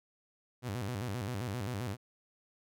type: tone with vibrato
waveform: sawtooth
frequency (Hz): 110.8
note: A2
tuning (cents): +13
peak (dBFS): -31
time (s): 0.62-1.97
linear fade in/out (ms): 50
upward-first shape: square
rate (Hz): 7.6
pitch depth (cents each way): 200
effects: none